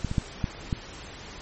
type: clicks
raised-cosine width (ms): 5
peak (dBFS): -14 / -17 / -10 / -12 / -13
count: 5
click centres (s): 0.047 / 0.114 / 0.182 / 0.442 / 0.728
effects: pink hiss -42 dBFS RMS until 1.41 s + MP3 32 kbps